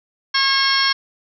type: harmonic tone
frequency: 543 Hz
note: C#5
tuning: 36 cents flat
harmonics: 2 / 3 / 4 / 5 / 6 / 7 / 8 / 9 / 10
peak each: -22 / -21 / -24 / -32 / -23 / -32 / -21 / -33 / -21 dBFS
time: 0.34-0.93 s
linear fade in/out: 10 ms
effects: none

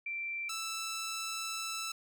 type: tone pair in turn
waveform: sine / 10% pulse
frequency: 2349 / 1321.6 Hz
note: D7 / E6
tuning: 0 / +4 cents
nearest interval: minor seventh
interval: 996 cents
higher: first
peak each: -35 / -28 dBFS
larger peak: second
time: 0.06-0.49 / 0.49-1.92 s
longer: second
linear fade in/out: 5 ms
effects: none

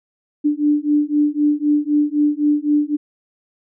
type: beating tone pair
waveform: sine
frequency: 293.7 / 297.6 Hz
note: D4 / D4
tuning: 0 / +23 cents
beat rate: 3.9 Hz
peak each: -17 dBFS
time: 0.44-2.97 s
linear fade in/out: 20 ms
effects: none

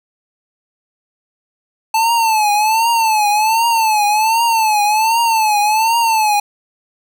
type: tone with vibrato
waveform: square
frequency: 878 Hz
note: A5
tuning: 4 cents flat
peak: -12 dBFS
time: 1.94-6.4 s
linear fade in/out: 5 ms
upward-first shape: triangle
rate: 1.3 Hz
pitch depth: 120 cents each way
effects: none

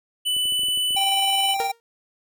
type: tone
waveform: square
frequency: 2987 Hz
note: F#7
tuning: 16 cents sharp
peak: -21 dBFS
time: 0.25-1.55 s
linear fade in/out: 20 ms
type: clicks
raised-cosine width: 2 ms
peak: -30 dBFS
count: 9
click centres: 0.366 / 0.455 / 0.523 / 0.594 / 0.634 / 0.685 / 0.775 / 0.907 / 0.949 s
type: tone with tremolo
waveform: square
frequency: 784 Hz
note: G5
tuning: in tune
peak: -22 dBFS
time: 0.96-1.72 s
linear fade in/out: 10 ms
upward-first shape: square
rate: 19 Hz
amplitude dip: 30%
type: tone with exponential decay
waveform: sawtooth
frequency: 464.5 Hz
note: A#4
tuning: 6 cents flat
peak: -20 dBFS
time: 1.6-1.8 s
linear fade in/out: 0 ms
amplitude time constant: 42 ms
effects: none

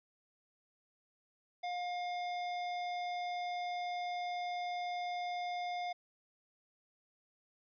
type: tone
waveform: square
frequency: 711 Hz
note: F5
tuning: 31 cents sharp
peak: -37 dBFS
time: 1.63-5.93 s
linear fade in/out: 10 ms
effects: resampled to 11025 Hz

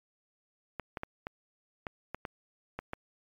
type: clicks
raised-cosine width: 0.5 ms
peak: -21 dBFS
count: 9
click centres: 0.797 / 0.972 / 1.034 / 1.269 / 1.868 / 2.146 / 2.252 / 2.79 / 2.934 s
effects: MP3 96 kbps

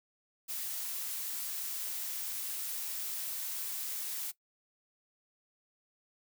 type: noise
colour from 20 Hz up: blue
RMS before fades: -38 dBFS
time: 0.48-4.32 s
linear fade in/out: 20 ms
effects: noise-tail reverb RT60 0.1 s tail -19 dB re dry

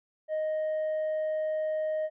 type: tone with tanh clipping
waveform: sine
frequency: 622.3 Hz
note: D#5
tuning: in tune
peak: -28 dBFS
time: 0.28-2.1 s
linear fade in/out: 50 ms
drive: 2 dB
effects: none

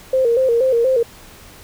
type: tone with vibrato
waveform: sine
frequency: 493.9 Hz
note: B4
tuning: in tune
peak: -12 dBFS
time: 0.13-1.03 s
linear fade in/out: 5 ms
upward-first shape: square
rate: 4.2 Hz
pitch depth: 98 cents each way
effects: pink hiss -42 dBFS RMS until 1.63 s

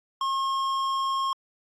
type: tone with tanh clipping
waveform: triangle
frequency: 1077 Hz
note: C6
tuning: 50 cents sharp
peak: -26 dBFS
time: 0.21-1.33 s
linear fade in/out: 2 ms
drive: 16 dB
effects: AAC 64 kbps

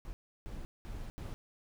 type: noise bursts at uneven times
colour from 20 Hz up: brown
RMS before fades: -42 dBFS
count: 4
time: 0.05-0.13 / 0.46-0.65 / 0.85-1.1 / 1.18-1.34 s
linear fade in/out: 0 ms
effects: none

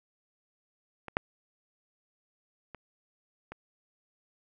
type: clicks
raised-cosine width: 0.5 ms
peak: -25 / -10 / -28 / -26 dBFS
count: 4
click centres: 1.083 / 1.169 / 2.747 / 3.52 s
effects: none

